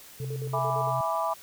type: tone with tremolo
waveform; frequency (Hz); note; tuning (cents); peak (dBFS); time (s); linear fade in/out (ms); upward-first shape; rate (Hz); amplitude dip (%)
sine; 440; A4; 0; -34; 0.19-0.92; 50; square; 8.8; 80
type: tone with pitch glide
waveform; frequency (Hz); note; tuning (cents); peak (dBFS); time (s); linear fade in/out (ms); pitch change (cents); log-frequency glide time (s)
sine; 130.81 to 129.98; C3 to C3; 0 to -11; -31; 0.2-1.01; 2; -11; 0.56-0.65
type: chord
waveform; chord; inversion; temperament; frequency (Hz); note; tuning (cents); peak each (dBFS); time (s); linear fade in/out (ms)
sine; E dominant seventh; none; equal; 659.3 / 830.6 / 987.8 / 1174.7; E5 / G#5 / B5 / D6; 0 / 0 / 0 / 0; -30 / -33 / -30 / -31; 0.53-1.34; 10
effects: white hiss -49 dBFS RMS until 1.42 s